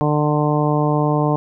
harmonic tone, 149.4 Hz, D3, 30 cents sharp, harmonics 1 / 2 / 3 / 4 / 5 / 6 / 7, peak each -18 / -21 / -23 / -24 / -25 / -26 / -26 dBFS, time 0.01-1.36 s, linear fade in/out 0 ms, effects none

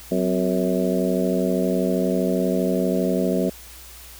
harmonic tone with a mistuned harmonic, 92.5 Hz, F#2, in tune, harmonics 2 / 3 / 4 / 5 / 6 / 7, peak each -23 / -25 / -26 / -27 / -28 / -28 dBFS, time 0.11-3.5 s, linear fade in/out 10 ms, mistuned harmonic 3, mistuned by -110 cents, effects added 60 Hz sine -45 dBFS peak until 4.19 s + white hiss -43 dBFS RMS until 4.19 s

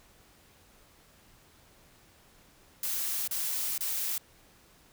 blue noise with dropouts, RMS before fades -32 dBFS, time 2.83-4.18 s, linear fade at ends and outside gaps 2 ms, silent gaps 3.276-3.31 / 3.779-3.807 s, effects pink hiss -60 dBFS RMS until 4.92 s

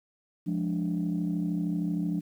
sine chord, D diminished, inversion first, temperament equal, 174.61 / 207.7 / 293.7 Hz, F3 / Ab3 / D4, 0 / 0 / 0 cents, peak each -28 / -33 / -31 dBFS, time 0.46-2.21 s, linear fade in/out 20 ms, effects tanh soft clip ceiling -20 dBFS + 10-bit

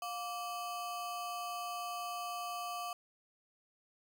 square ring-modulated tone, 935 Hz, A#5, 5 cents sharp, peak -36 dBFS, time 0.02-2.93 s, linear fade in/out 2 ms, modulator 227 Hz, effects none

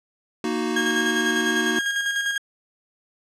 square chord, D# minor, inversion second, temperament equal, 233.1 / 311.1 / 370 Hz, A#3 / D#4 / F#4, 0 / 0 / 0 cents, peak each -28 dBFS, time 0.44-1.79 s, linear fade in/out 2 ms
35% pulse tone with tremolo, 1628 Hz, G#6, 35 cents flat, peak -19 dBFS, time 0.76-2.38 s, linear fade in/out 5 ms, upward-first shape square, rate 10 Hz, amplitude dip 40%
effects low-pass 8000 Hz 12 dB/octave

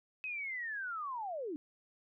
sine linear sweep, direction down, 2563 to 277.2 Hz, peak -37 dBFS, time 0.24-1.56 s, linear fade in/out 0 ms, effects none

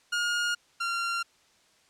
sawtooth tone pair in turn, 1426 / 1380.6 Hz, F6 / F6, +36 / -20 cents, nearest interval minor second, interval 56 cents, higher first, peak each -22 / -24 dBFS, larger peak first, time 0.12-0.55 / 0.8-1.23 s, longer neither, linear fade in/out 10 ms, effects white hiss -63 dBFS RMS until 1.89 s + low-pass 7000 Hz 12 dB/octave

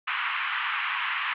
pink band-pass noise, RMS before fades -29 dBFS, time 0.07-1.34 s, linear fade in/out 10 ms, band 1000 to 3000 Hz, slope 48 dB/octave, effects none

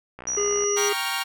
click train, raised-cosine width 0.5 ms, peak -23 dBFS, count 29, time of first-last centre 0.19-0.639 s, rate 62.4 Hz
sine tone, 5810 Hz, F#8, 32 cents flat, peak -24 dBFS, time 0.27-0.89 s, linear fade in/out 5 ms
harmonic tone, 409.3 Hz, G#4, 25 cents flat, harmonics 1 / 3 / 5 / 7, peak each -23 / -33 / -37 / -40 dBFS, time 0.37-0.93 s, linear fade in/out 5 ms
15% pulse chord, G half-diminished seventh, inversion none, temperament equal with one note detuned, 784 / 935.6 / 1108.7 / 1396.9 Hz, G5 / Bb5 / Db6 / F6, 0 / +6 / 0 / 0 cents, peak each -24 dBFS, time 0.76-1.24 s, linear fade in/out 20 ms
effects none

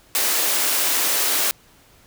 white high-pass noise, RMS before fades -20 dBFS, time 0.15-1.51 s, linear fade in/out 0 ms, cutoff 280 Hz, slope 24 dB/octave, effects pink hiss -53 dBFS RMS until 2.06 s

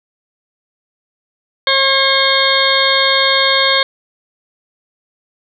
harmonic tone with a mistuned harmonic, 540 Hz, C#5, 45 cents flat, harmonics 1 / 2 / 3 / 4 / 6 / 7 / 8, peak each -18 / -18 / -18 / -18 / -18 / -18 / -18 dBFS, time 1.67-3.83 s, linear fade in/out 2 ms, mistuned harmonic 7, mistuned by -60 cents, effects none

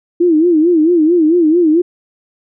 sine tone with vibrato, 329.5 Hz, E4, 1 cent flat, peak -7 dBFS, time 0.2-1.82 s, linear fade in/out 10 ms, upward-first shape sine, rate 4.5 Hz, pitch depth 140 cents each way, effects none

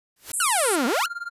white noise with exponential growth, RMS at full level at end -29 dBFS, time 0.16-0.32 s, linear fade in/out 5 ms, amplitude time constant 34 ms
pink band-pass noise, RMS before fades -27 dBFS, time 0.33-0.76 s, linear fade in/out 10 ms, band 7800 to 11000 Hz, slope 96 dB/octave
sawtooth exponential two-way sweep, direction down then up, 1517 to 223 to 1517 Hz, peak -17 dBFS, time 0.4-1.06 s, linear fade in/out 2 ms, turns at 0.86 s
triangle tone with tremolo, 1396.9 Hz, F6, in tune, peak -25 dBFS, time 0.63-1.3 s, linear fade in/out 20 ms, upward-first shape sine, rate 19 Hz, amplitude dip 90%
effects resampled to 32000 Hz

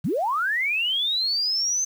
sine linear sweep, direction up, 114.8 to 6270 Hz, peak -21 dBFS, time 0.04-1.85 s, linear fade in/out 10 ms, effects 8-bit

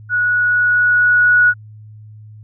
sine tone with level ramp, 1463 Hz, F#6, 20 cents flat, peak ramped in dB -13 to -7 dBFS, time 0.09-1.54 s, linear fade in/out 50 ms, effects added 107 Hz sine -35 dBFS peak until 2.43 s

